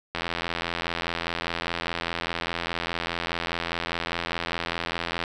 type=click train; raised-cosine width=0.3 ms; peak=-11 dBFS; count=433; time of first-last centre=0.15-5.238 s; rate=84.9 Hz; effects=none